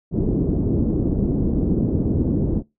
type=low-pass noise; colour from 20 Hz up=white; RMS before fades=-20 dBFS; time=0.11-2.63 s; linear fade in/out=50 ms; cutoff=330 Hz; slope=24 dB/octave; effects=noise-tail reverb RT60 0.2 s tail -21 dB re dry